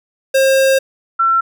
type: tone pair in turn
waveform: square / sine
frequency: 535 / 1350.7 Hz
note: C5 / E6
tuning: +38 / +42 cents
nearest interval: octave + major third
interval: 1604 cents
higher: second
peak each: -10 dBFS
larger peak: neither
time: 0.34-0.79 / 1.19-1.41 s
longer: first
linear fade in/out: 10 ms
effects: none